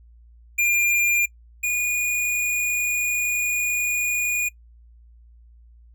square tone pair in turn, 2402 / 2447 Hz, D7 / D#7, +38 / -29 cents, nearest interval unison, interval 33 cents, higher second, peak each -18 / -21 dBFS, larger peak first, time 0.58-1.26 / 1.63-4.49 s, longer second, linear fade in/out 10 ms, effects noise-tail reverb RT60 0.1 s tail -22 dB re dry + added 58 Hz sine -47 dBFS peak until 5.94 s

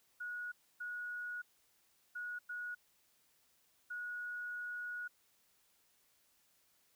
sine tone bursts at uneven times, 1456 Hz, F#6, 28 cents flat, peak -40 dBFS, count 5, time 0.2-0.52 / 0.8-1.42 / 2.15-2.39 / 2.49-2.75 / 3.9-5.08 s, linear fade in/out 10 ms, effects white hiss -73 dBFS RMS until 6.95 s

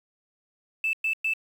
sine tone bursts, 2637 Hz, E7, in tune, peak -22 dBFS, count 3, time 0.84-1.336 s, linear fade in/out 2 ms, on 92 ms, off 110 ms, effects tanh soft clip ceiling -18 dBFS + 8-bit

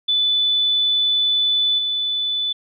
sine tone with level steps, 3490 Hz, A7, 15 cents flat, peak -15 / -19 dBFS, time 0.08-2.53 s, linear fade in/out 10 ms, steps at 1.78 s, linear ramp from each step 10 ms, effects none

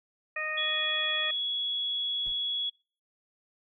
harmonic tone, 619 Hz, D#5, 9 cents flat, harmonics 1 / 2 / 3 / 4, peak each -40 / -39 / -33 / -35 dBFS, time 0.36-1.31 s, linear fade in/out 5 ms
sine tone, 3361 Hz, G#7, 20 cents sharp, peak -28 dBFS, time 0.57-2.7 s, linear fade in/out 10 ms
brown noise with exponential decay, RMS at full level -43 dBFS, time 2.26-2.44 s, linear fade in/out 1 ms, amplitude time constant 39 ms
effects noise-tail reverb RT60 0.4 s tail -26 dB re dry

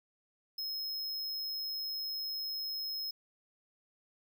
square tone, 5150 Hz, E8, 41 cents flat, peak -36 dBFS, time 0.58-3.11 s, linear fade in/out 5 ms, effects none

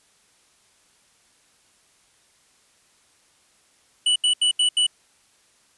square tone bursts, 2960 Hz, F#7, in tune, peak -17 dBFS, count 5, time 4.06-4.867 s, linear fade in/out 5 ms, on 99 ms, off 78 ms, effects white hiss -60 dBFS RMS until 5.77 s + resampled to 24000 Hz

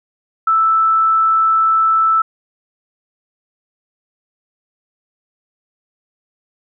sine tone, 1318.5 Hz, E6, in tune, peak -10 dBFS, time 0.47-2.22 s, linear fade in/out 5 ms, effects none

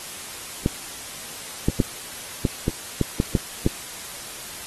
clicks, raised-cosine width 3 ms, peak -5 dBFS, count 9, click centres 0.661 / 1.685 / 1.802 / 2.452 / 2.681 / 3.013 / 3.201 / 3.352 / 3.664 s, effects white hiss -36 dBFS RMS until 4.66 s + AAC 32 kbps

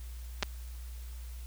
clicks, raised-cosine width 0.2 ms, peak -12 dBFS, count 2, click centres 0.426 / 0.431 s, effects added 60 Hz sine -40 dBFS peak until 1.46 s + white hiss -56 dBFS RMS until 1.46 s

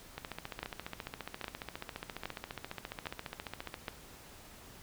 two click trains, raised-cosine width 0.3 ms, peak -23 / -20 dBFS, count 53 / 5, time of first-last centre 0.18-3.742 / 0.63-3.882 s, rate 14.6 / 1.23 Hz, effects pink hiss -54 dBFS RMS until 4.82 s

